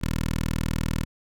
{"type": "tone with notch filter", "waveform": "10% pulse", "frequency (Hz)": 40.02, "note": "D#1", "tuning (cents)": 50, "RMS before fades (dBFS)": -26, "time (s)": [0.01, 1.05], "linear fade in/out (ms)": 20, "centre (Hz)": 680, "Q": 1.1, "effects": []}